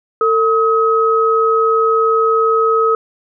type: tone pair together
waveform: sine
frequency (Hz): 450 / 1272.8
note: A4 / D#6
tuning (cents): +39 / +39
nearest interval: octave + tritone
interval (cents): 1800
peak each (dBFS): -13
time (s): 0.21-2.95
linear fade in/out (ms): 2
effects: none